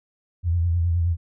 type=tone with vibrato; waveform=sine; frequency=85.4 Hz; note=F2; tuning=38 cents flat; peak=-18 dBFS; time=0.43-1.17 s; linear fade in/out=50 ms; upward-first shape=triangle; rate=9.6 Hz; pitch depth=70 cents each way; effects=none